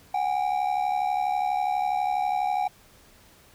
triangle ring-modulated tone, 777 Hz, G5, 16 cents flat, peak -18 dBFS, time 0.14-2.68 s, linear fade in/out 5 ms, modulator 36.1 Hz, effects pink hiss -55 dBFS RMS until 3.54 s

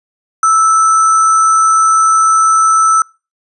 sine tone with sample-and-hold, 1317 Hz, E6, 2 cents flat, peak -6 dBFS, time 0.43-3.02 s, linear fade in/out 2 ms, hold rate 7350 Hz, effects noise-tail reverb RT60 0.3 s tail -25 dB re dry + resampled to 24000 Hz

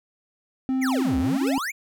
triangle tone with pitch glide, 261.8 to 270.9 Hz, C4 to C#4, +1 to -40 cents, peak -19 dBFS, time 0.69-1.58 s, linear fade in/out 0 ms, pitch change +59 cents, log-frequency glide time 1.22-1.39 s
square exponential two-way sweep, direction down then up, 2489 to 64.4 to 2489 Hz, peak -27 dBFS, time 0.81-1.72 s, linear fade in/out 20 ms, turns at 1.18 s
sawtooth tone with exponential decay, 2597 Hz, E7, 26 cents flat, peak -28 dBFS, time 1.47-1.63 s, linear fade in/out 2 ms, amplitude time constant 33 ms
effects none

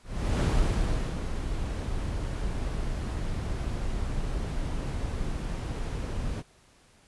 brown noise with ADSR envelope, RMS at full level -22 dBFS, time 0.03-6.43 s, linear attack 390 ms, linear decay 750 ms, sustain -9 dB, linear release 36 ms, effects pink hiss -60 dBFS RMS until 7.07 s + resampled to 24000 Hz

